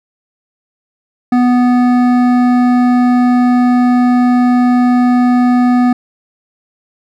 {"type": "tone with hard clipping", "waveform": "sine", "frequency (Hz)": 246.9, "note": "B3", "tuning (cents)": 0, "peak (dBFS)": -9, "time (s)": [1.32, 5.93], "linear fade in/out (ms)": 5, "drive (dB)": 12, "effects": []}